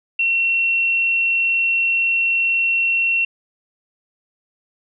sine tone, 2721 Hz, F7, 46 cents flat, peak -15 dBFS, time 0.19-3.25 s, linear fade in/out 5 ms, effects none

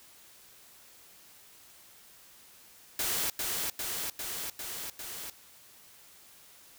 white noise with echo, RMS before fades -31 dBFS, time 2.99-3.3 s, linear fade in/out 2 ms, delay 400 ms, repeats 5, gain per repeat -2 dB, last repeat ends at 5.3 s, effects white hiss -56 dBFS RMS until 6.78 s

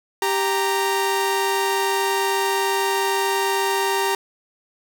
sawtooth tone pair together, 392 / 928.8 Hz, G4 / A#5, 0 / -7 cents, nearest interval octave + minor third, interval 1493 cents, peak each -18 dBFS, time 0.22-4.15 s, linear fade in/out 2 ms, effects none

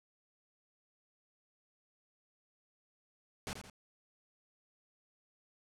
pink noise with echo, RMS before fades -40 dBFS, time 3.47-3.53 s, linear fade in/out 0 ms, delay 84 ms, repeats 2, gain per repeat -7 dB, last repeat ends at 3.698 s, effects low-pass 9000 Hz 12 dB/octave

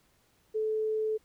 sine tone, 434.7 Hz, A4, 21 cents flat, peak -27 dBFS, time 0.54-1.18 s, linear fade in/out 20 ms, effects pink hiss -68 dBFS RMS until 1.24 s

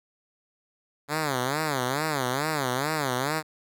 5% pulse tone with vibrato, 140.2 Hz, C#3, 20 cents sharp, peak -14 dBFS, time 1.08-3.43 s, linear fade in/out 50 ms, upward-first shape sine, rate 2.3 Hz, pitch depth 210 cents each way, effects none

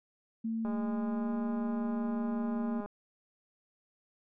sine tone with pitch glide, 225.4 to 230.3 Hz, A3 to A#3, +42 to -21 cents, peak -31 dBFS, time 0.44-2.81 s, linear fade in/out 10 ms, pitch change +37 cents, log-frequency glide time 1.07-1.3 s
click train, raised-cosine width 1 ms, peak -29 dBFS, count 454, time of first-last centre 0.65-2.86 s, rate 205 Hz
effects none

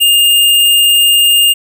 sine tone with sample-and-hold, 2821 Hz, F7, 17 cents sharp, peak -5 dBFS, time 0-1.54 s, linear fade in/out 20 ms, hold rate 11025 Hz, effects none

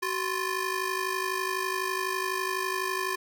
20% pulse ring-modulated tone, 704 Hz, F5, 14 cents sharp, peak -20 dBFS, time 0.02-3.16 s, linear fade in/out 10 ms, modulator 326 Hz, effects none

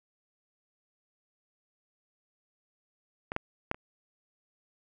clicks, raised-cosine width 0.5 ms, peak -19 / -14 / -12 / -29 dBFS, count 4, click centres 3.319 / 3.364 / 3.714 / 3.745 s, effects none

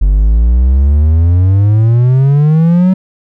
triangle exponential sweep, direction up, 46.7 to 190 Hz, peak -3 dBFS, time 0.01-2.94 s, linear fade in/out 10 ms, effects none

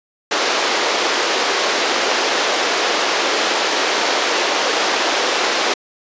pink band-pass noise, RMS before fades -18 dBFS, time 0.31-5.74 s, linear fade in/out 5 ms, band 360 to 6200 Hz, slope 24 dB/octave, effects resampled to 16000 Hz

